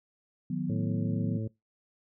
sine chord, B major, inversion first, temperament equal with one note detuned, 155.56 / 182.45 / 246.9 Hz, D#3 / F#3 / B3, 0 / -24 / 0 cents, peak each -34 / -32 / -34 dBFS, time 0.5-1.38 s, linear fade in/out 5 ms
harmonic tone, 110 Hz, A2, in tune, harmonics 1 / 2 / 3 / 4 / 5, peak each -32 / -38 / -42 / -44 / -46 dBFS, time 0.69-1.48 s, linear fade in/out 10 ms
effects noise-tail reverb RT60 0.2 s tail -23 dB re dry

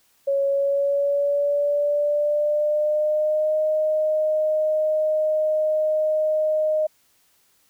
sine tone with pitch glide, 554.4 to 618.7 Hz, C#5 to D#5, 0 to -10 cents, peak -18 dBFS, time 0.27-6.87 s, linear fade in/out 10 ms, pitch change +190 cents, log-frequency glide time 0.45-3.56 s, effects white hiss -62 dBFS RMS until 7.69 s

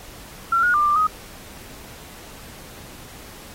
sine tone with pitch steps, 1361 / 1442 / 1193 / 1185 / 1256 Hz, F6 / F#6 / D6 / D6 / D#6, -45 / -45 / +27 / +15 / +16 cents, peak -15 dBFS, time 0.52-1.07 s, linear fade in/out 5 ms, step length 110 ms, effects pink hiss -42 dBFS RMS until 3.54 s + AAC 48 kbps

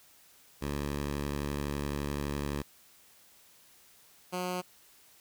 10% pulse tone pair in turn, 71.8 / 180.92 Hz, D2 / F#3, -39 / -39 cents, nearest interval octave + major third, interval 1600 cents, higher second, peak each -24 dBFS, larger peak neither, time 0.61-2.63 / 4.32-4.62 s, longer first, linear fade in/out 20 ms, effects white hiss -60 dBFS RMS until 5.2 s

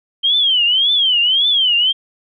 sine tone with vibrato, 3136 Hz, G7, in tune, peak -11 dBFS, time 0.23-1.93 s, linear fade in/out 20 ms, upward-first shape triangle, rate 1.8 Hz, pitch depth 220 cents each way, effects none

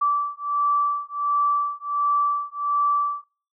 sine beating tone pair, 1160 / 1161.4 Hz, D6 / D6, -22 / -20 cents, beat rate 1.4 Hz, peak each -23 dBFS, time 0.01-3.24 s, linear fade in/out 10 ms, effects noise-tail reverb RT60 0.4 s tail -23 dB re dry

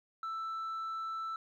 sine tone, 1324 Hz, E6, 7 cents sharp, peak -33 dBFS, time 0.23-1.36 s, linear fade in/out 2 ms, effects tanh soft clip ceiling -35 dBFS + 12-bit

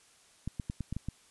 clicks, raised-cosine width 5 ms, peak -22 dBFS, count 7, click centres 0.476 / 0.598 / 0.699 / 0.807 / 0.926 / 0.966 / 1.086 s, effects white hiss -62 dBFS RMS until 1.3 s + resampled to 24000 Hz

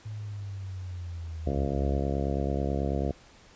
sine linear sweep, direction down, 108.5 to 67.3 Hz, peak -34 dBFS, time 0.05-1.99 s, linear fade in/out 10 ms
harmonic tone, 69.2 Hz, C#2, 2 cents flat, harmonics 1 / 2 / 3 / 4 / 5 / 6 / 7 / 8 / 9 / 10, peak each -30 / -33 / -35 / -36 / -37 / -38 / -38 / -39 / -40 / -40 dBFS, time 1.46-3.12 s, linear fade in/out 10 ms
effects pink hiss -55 dBFS RMS until 3.55 s + resampled to 16000 Hz

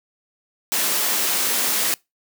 white high-pass noise, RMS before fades -21 dBFS, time 0.72-1.94 s, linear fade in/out 0 ms, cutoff 190 Hz, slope 24 dB/octave, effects noise-tail reverb RT60 0.2 s tail -24 dB re dry

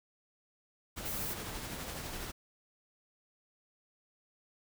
pink noise with tremolo, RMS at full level -40 dBFS, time 0.96-2.32 s, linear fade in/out 20 ms, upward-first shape triangle, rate 12 Hz, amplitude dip 35%
violet noise, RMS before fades -39 dBFS, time 1.05-1.34 s, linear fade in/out 10 ms
effects none

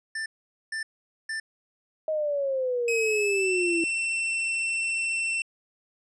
square tone bursts, 1777 Hz, A6, 17 cents sharp, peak -30 dBFS, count 3, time 0.15-1.4 s, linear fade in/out 5 ms, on 110 ms, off 460 ms
sine exponential sweep, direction down, 633 to 328.8 Hz, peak -24 dBFS, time 2.08-3.84 s, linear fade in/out 2 ms
45% pulse tone with pitch glide, 2545 to 2693 Hz, D#7 to E7, +39 to +36 cents, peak -25 dBFS, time 2.88-5.42 s, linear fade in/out 2 ms, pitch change +97 cents, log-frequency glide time 3.01-3.62 s
effects resampled to 22050 Hz

